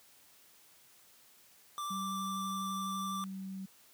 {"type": "tone with vibrato", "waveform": "square", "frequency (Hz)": 1174, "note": "D6", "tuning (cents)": -1, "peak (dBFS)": -37, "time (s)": [1.78, 3.24], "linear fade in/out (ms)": 0, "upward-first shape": "triangle", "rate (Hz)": 12, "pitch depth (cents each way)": 14}
{"type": "tone with pitch glide", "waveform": "sine", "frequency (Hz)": [192.7, 191.26], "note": ["G3", "G3"], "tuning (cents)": [-29, -42], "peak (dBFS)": -39, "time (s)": [1.9, 3.66], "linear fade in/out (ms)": 10, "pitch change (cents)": -13, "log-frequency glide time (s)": [3.19, 3.36]}
{"effects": ["white hiss -62 dBFS RMS until 3.93 s", "high-pass 80 Hz 12 dB/octave"]}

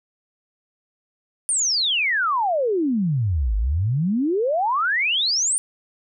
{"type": "exponential two-way sweep", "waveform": "sine", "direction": "down then up", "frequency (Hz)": [9397, 49, 9397], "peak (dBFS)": -18, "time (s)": [1.49, 5.58], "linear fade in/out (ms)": 0, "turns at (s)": 3.56, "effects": []}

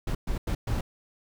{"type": "noise bursts at uneven times", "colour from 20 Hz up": "brown", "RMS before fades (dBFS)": -28, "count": 4, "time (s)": [[0.07, 0.15], [0.27, 0.38], [0.47, 0.55], [0.67, 0.81]], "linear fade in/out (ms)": 5, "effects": []}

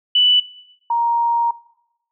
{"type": "tone pair in turn", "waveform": "sine", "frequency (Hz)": [2975, 937.1], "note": ["F#7", "A#5"], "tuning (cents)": [9, 9], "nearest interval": "octave + minor sixth", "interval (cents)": 2000, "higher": "first", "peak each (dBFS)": [-11, -15], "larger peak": "first", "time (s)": [[0.15, 0.4], [0.9, 1.51]], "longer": "second", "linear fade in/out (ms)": 5, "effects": ["noise-tail reverb RT60 0.9 s tail -20 dB re dry"]}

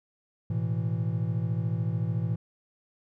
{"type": "chord", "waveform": "triangle", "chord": "A suspended second", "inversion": "none", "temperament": "just", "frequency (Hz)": [110, 123.75, 165], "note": ["A2", "B2", "E3"], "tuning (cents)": [0, 4, 2], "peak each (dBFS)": [-27, -30, -29], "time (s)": [0.5, 2.36], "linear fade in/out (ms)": 5, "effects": []}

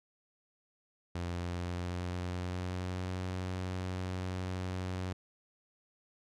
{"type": "tone with pitch glide", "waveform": "sawtooth", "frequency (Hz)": [87.2, 92.12], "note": ["F2", "F#2"], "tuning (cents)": [-2, -7], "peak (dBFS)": -31, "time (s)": [1.15, 5.13], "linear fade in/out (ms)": 5, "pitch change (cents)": 95, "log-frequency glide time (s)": [1.28, 3.19], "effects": ["low-pass 7000 Hz 12 dB/octave"]}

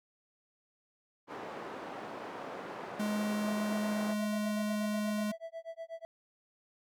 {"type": "band-pass noise", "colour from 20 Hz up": "white", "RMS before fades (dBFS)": -43, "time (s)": [1.27, 4.15], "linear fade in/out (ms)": 50, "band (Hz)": [230, 920], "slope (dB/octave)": 12}
{"type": "tone", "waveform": "square", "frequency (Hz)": 210, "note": "G#3", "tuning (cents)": 19, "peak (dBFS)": -32, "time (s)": [2.99, 5.32], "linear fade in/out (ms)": 10}
{"type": "tone with tremolo", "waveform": "triangle", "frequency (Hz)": 659.3, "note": "E5", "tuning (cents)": 0, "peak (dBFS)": -36, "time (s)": [3.47, 6.05], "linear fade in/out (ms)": 0, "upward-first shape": "sine", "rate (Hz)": 8.2, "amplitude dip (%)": 100}
{"effects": []}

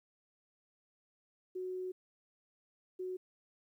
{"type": "tone bursts at uneven times", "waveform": "sine", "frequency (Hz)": 369, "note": "F#4", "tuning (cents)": -5, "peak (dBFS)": -37, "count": 2, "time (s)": [[1.55, 1.92], [2.99, 3.17]], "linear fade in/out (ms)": 10, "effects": ["12-bit"]}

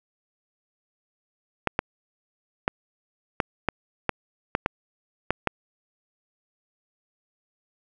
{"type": "clicks", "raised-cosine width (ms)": 0.5, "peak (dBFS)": -6, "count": 10, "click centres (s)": [1.673, 1.791, 2.679, 3.402, 3.687, 4.093, 4.551, 4.661, 5.306, 5.473], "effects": []}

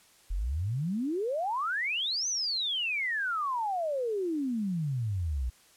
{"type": "exponential two-way sweep", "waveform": "sine", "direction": "up then down", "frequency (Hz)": [40, 6272, 58.4], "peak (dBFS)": -28, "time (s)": [0.3, 5.5], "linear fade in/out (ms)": 10, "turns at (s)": 2.28, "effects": ["white hiss -60 dBFS RMS until 5.76 s", "low-pass 11000 Hz 12 dB/octave"]}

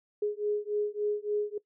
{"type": "beating tone pair", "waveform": "sine", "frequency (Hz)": [415.3, 418.8], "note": ["G#4", "G#4"], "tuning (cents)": [0, 15], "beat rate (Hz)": 3.5, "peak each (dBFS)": -31, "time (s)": [0.22, 1.58], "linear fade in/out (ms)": 5, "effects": ["noise-tail reverb RT60 0.1 s tail -20 dB re dry"]}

